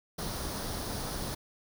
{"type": "noise with comb filter", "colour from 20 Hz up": "pink", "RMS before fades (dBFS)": -36, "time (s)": [0.18, 1.35], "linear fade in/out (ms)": 10, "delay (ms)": 0.2, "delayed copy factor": 0.55, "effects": []}